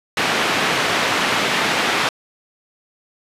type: band-pass noise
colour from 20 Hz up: white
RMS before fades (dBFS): -19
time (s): 0.17-2.09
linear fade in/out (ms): 2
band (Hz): 160 to 2600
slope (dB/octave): 12
effects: resampled to 32000 Hz